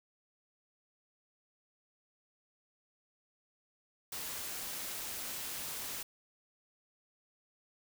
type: noise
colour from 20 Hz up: white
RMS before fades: -41 dBFS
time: 4.12-6.03 s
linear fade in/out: 5 ms
effects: none